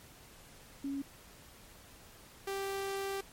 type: tone pair in turn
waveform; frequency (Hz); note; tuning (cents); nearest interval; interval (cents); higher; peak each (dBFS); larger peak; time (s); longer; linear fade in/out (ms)
sine / sawtooth; 277.2 / 392; C#4 / G4; 0 / 0; tritone; 600; second; -34 / -31; second; 0.84-1.02 / 2.47-3.21; second; 5
effects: pink hiss -56 dBFS RMS until 3.32 s + MP3 64 kbps